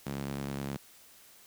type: tone with high-pass filter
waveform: sawtooth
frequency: 69.4 Hz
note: C#2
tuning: 3 cents sharp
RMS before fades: -37 dBFS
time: 0.06-0.77 s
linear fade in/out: 5 ms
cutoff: 170 Hz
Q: 1.7
effects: white hiss -57 dBFS RMS until 1.46 s